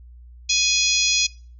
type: harmonic tone with a mistuned harmonic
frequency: 832 Hz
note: G#5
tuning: 3 cents sharp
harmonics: 3 / 4 / 5 / 6 / 7 / 8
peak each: -24 / -24 / -24 / -24 / -24 / -24 dBFS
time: 0.49-1.27 s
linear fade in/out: 10 ms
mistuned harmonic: 4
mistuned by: +16 cents
effects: noise-tail reverb RT60 0.4 s tail -22 dB re dry + added 60 Hz sine -41 dBFS peak until 1.59 s